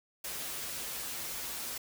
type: noise with comb filter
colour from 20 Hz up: white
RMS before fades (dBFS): -39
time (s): 0.24-1.78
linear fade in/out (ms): 5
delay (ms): 10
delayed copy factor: -0.7
effects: none